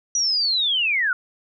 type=linear sweep; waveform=sine; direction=down; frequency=5880 to 1396.9 Hz; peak=-18 dBFS; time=0.15-1.13 s; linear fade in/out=2 ms; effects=none